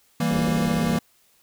square chord, E diminished, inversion none, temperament equal, 164.81 / 196 / 233.1 Hz, E3 / G3 / Bb3, 0 / 0 / 0 cents, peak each -25 / -28 / -25 dBFS, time 0.2-0.99 s, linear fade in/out 5 ms
white low-pass noise, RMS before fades -32 dBFS, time 0.31-0.97 s, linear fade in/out 0 ms, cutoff 550 Hz, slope 96 dB/octave
effects white hiss -61 dBFS RMS until 1.42 s

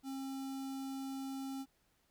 square tone with notch filter, 269 Hz, C4, 48 cents sharp, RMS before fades -42 dBFS, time 0.03-1.66 s, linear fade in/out 50 ms, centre 2000 Hz, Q 1, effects pink hiss -75 dBFS RMS until 2.1 s

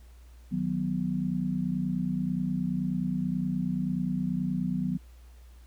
sine chord, B major, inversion first, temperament equal, 155.56 / 185 / 246.9 Hz, D#3 / F#3 / B3, 0 / 0 / 0 cents, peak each -33 / -29 / -32 dBFS, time 0.51-4.98 s, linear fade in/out 20 ms, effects added 60 Hz sine -48 dBFS peak until 5.66 s + pink hiss -63 dBFS RMS until 5.66 s

